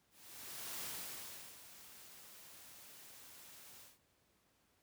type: noise with ADSR envelope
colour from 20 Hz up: white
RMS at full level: -44 dBFS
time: 0.1-3.99 s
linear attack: 710 ms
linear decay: 750 ms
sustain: -13 dB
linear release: 180 ms
effects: pink hiss -75 dBFS RMS until 4.82 s + high-pass 60 Hz 12 dB/octave